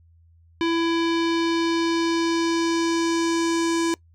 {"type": "tone with low-pass filter sweep", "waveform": "square", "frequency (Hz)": 333.1, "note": "E4", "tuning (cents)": 18, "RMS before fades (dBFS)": -22, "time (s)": [0.61, 3.94], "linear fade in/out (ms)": 0, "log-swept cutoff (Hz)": [3600, 7500], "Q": 1.8, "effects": ["noise-tail reverb RT60 0.1 s tail -23 dB re dry", "added 83 Hz sine -52 dBFS peak until 4.14 s"]}